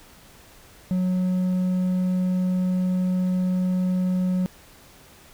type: tone with hard clipping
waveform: sine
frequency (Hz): 183.3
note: F#3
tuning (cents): -16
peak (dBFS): -21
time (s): 0.91-4.46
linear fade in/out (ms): 0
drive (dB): 3
effects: pink hiss -50 dBFS RMS until 5.33 s